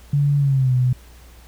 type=tone with pitch glide; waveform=sine; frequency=143.3 to 126.2 Hz; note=D3 to B2; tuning=-42 to +38 cents; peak=-14 dBFS; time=0.13-0.93 s; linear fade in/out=5 ms; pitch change=-220 cents; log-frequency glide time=0.38-0.74 s; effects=added 60 Hz sine -43 dBFS peak until 1.47 s + pink hiss -50 dBFS RMS until 1.47 s